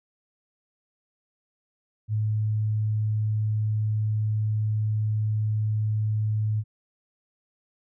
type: tone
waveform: sine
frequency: 107.5 Hz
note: A2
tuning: 40 cents flat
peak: -22 dBFS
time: 2.08-6.64 s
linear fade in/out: 50 ms
effects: none